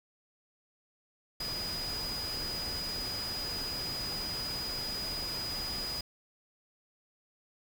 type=tone in noise; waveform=sine; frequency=4941 Hz; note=D#8; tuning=13 cents flat; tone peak=-35 dBFS; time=1.4-6.01 s; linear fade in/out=5 ms; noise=pink; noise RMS=-41 dBFS; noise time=1.4-6.01 s; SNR=+3 dB; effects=none